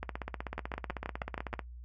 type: two click trains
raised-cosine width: 0.5 ms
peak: -20 / -21 dBFS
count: 7 / 26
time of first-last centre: 0.58-1.538 / 0.03-1.593 s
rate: 6.26 / 16 Hz
effects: noise-tail reverb RT60 0.1 s tail -18 dB re dry + added 60 Hz sine -44 dBFS peak until 1.84 s